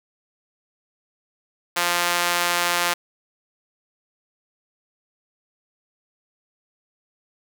sawtooth tone with high-pass filter, 174.61 Hz, F3, in tune, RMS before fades -22 dBFS, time 1.76-2.94 s, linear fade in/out 10 ms, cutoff 1000 Hz, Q 0.71, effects none

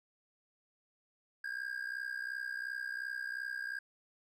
triangle tone with amplitude modulation, 1616 Hz, G#6, 48 cents flat, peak -32 dBFS, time 1.44-3.79 s, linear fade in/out 5 ms, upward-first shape sine, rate 62.8 Hz, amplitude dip 80%, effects none

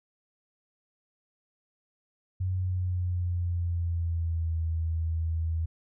sine tone with pitch glide, 92.5 to 81.46 Hz, F#2 to E2, 0 to -20 cents, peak -26 dBFS, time 2.4-5.66 s, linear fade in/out 10 ms, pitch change -220 cents, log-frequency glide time 2.55-4.57 s, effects none

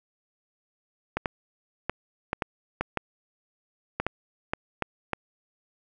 clicks, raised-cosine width 0.5 ms, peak -11 dBFS, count 12, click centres 1.17 / 1.258 / 1.896 / 2.331 / 2.422 / 2.81 / 2.973 / 4 / 4.066 / 4.535 / 4.823 / 5.133 s, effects none

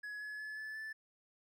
triangle tone with pitch steps, 1685 / 1701.6 / 1718.4 / 1735.4 / 1752.5 Hz, G#6 / G#6 / A6 / A6 / A6, +25 / +42 / -41 / -24 / -7 cents, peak -40 dBFS, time 0.03-0.93 s, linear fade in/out 10 ms, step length 180 ms, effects none

